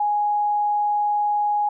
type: tone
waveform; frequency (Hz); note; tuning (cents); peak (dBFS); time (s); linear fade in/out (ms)
sine; 830.6; G#5; 0; -18; 0-1.69; 5
effects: none